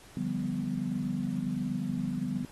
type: chord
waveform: sine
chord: G dominant seventh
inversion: second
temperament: equal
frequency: 146.83 / 174.61 / 196 / 246.9 Hz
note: D3 / F3 / G3 / B3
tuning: 0 / 0 / 0 / 0 cents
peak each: -37 / -36 / -34 / -33 dBFS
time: 0.17-2.45 s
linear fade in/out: 2 ms
effects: pink hiss -54 dBFS RMS until 2.51 s + AAC 32 kbps